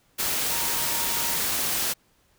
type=tone in noise; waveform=sine; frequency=932.3 Hz; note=A#5; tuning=in tune; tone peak=-36 dBFS; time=0.5-1.39 s; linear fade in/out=20 ms; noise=white; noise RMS=-26 dBFS; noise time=0.18-1.94 s; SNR=-13 dB; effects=pink hiss -64 dBFS RMS until 2.38 s